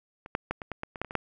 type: clicks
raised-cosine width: 0.5 ms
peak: -27 / -11 / -14 / -22 / -19 / -18 / -23 / -14 / -26 / -23 / -10 dBFS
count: 11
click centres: 0.261 / 0.351 / 0.51 / 0.618 / 0.717 / 0.834 / 0.958 / 1.016 / 1.047 / 1.109 / 1.153 s
effects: none